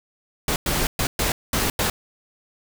pink noise bursts at uneven times, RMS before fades -22 dBFS, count 6, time 0.48-0.56 / 0.66-0.87 / 0.99-1.07 / 1.19-1.32 / 1.53-1.7 / 1.79-1.9 s, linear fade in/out 2 ms, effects none

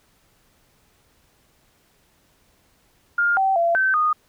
sine tone with pitch steps, 1410 / 771 / 680 / 1541 / 1233 Hz, F6 / G5 / F5 / G6 / D#6, +16 / -29 / -46 / -30 / -16 cents, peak -16 dBFS, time 3.18-4.13 s, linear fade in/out 5 ms, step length 190 ms, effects pink hiss -61 dBFS RMS until 4.28 s

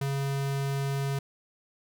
square tone, 138.3 Hz, C#3, 4 cents flat, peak -28 dBFS, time 0.01-1.19 s, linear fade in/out 5 ms, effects none

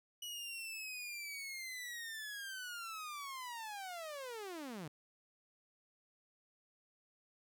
sawtooth linear sweep, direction down, 2937 to 139.9 Hz, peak -40 dBFS, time 0.22-4.88 s, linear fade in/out 5 ms, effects none

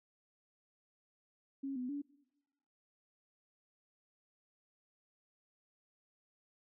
sine tone with pitch steps, 273.5 / 250.9 / 286 Hz, C#4 / B3 / D4, -23 / +28 / -46 cents, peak -37 dBFS, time 1.63-2.02 s, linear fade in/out 10 ms, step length 130 ms, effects noise-tail reverb RT60 1.0 s tail -23 dB re dry

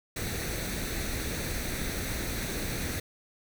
pink noise with comb filter, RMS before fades -33 dBFS, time 0.16-3 s, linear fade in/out 5 ms, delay 0.49 ms, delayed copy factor +0.55, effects none

